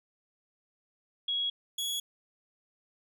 sine / sawtooth tone pair in turn, 3322 / 3355 Hz, G#7 / G#7, 0 / +17 cents, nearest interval unison, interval 17 cents, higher second, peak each -28 dBFS, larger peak neither, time 1.28-1.5 / 1.78-2 s, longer neither, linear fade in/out 5 ms, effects none

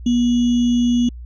sine tone with sample-and-hold, 241.1 Hz, B3, 41 cents flat, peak -13 dBFS, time 0.06-1.09 s, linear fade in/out 5 ms, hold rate 3150 Hz, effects added 60 Hz sine -31 dBFS peak until 1.25 s + resampled to 16000 Hz

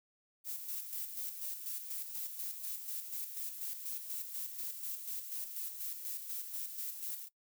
violet noise with tremolo, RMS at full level -40 dBFS, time 0.44-7.29 s, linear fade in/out 50 ms, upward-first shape square, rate 4.1 Hz, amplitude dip 50%, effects noise-tail reverb RT60 0.1 s tail -19 dB re dry

